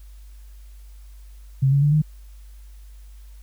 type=tone with pitch steps; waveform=sine; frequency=134.4 / 140.27 / 146.4 / 152.79 Hz; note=C3 / C#3 / D3 / D#3; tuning=+47 / +21 / -5 / -31 cents; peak=-14 dBFS; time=1.62-2.02 s; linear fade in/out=10 ms; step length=100 ms; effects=added 50 Hz sine -40 dBFS peak until 3.42 s + white hiss -59 dBFS RMS until 3.42 s